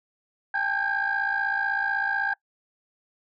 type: tone cluster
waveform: sine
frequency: 794 / 870 / 1564 / 1620 Hz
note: G5 / A5 / G6 / G#6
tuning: +22 / -20 / -4 / -43 cents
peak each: -30 / -33 / -28 / -25 dBFS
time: 0.54-2.34 s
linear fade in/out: 5 ms
effects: noise-tail reverb RT60 0.1 s tail -24 dB re dry + tanh soft clip ceiling -17 dBFS